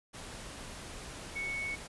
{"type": "tone in noise", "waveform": "sine", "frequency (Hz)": 2217, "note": "C#7", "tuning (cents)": 0, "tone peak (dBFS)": -34, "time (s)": [1.35, 1.76], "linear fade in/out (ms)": 20, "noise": "pink", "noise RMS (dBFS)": -45, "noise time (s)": [0.13, 1.88], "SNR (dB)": 8, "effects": ["resampled to 24000 Hz"]}